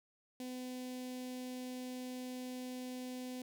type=tone with notch filter; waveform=sawtooth; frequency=252.8 Hz; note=B3; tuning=41 cents sharp; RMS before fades=-44 dBFS; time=0.4-3.42 s; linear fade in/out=2 ms; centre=1300 Hz; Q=0.63; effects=none